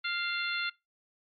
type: harmonic tone with a mistuned harmonic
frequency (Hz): 698.5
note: F5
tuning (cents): 0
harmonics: 2 / 3 / 4 / 5 / 6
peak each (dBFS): -34 / -36 / -37 / -38 / -39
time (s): 0.04-0.7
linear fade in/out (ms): 10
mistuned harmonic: 4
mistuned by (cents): -33
effects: noise-tail reverb RT60 0.2 s tail -20 dB re dry + MP3 32 kbps